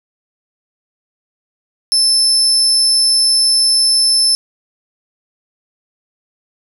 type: tone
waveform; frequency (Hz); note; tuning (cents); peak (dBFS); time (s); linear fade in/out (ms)
35% pulse; 5274; E8; 0; -7; 1.92-4.35; 0
effects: none